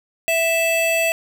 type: tone pair together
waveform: square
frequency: 659.3 / 2635 Hz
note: E5 / E7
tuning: 0 / -1 cents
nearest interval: 2 octaves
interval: 2399 cents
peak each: -20 dBFS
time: 0.28-1.12 s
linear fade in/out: 0 ms
effects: none